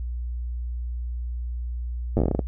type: slowing click train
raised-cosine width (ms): 2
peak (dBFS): -9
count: 11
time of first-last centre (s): 2.17-2.392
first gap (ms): 9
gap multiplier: 1.19
effects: noise-tail reverb RT60 0.1 s tail -21 dB re dry + added 60 Hz sine -27 dBFS peak until 2.47 s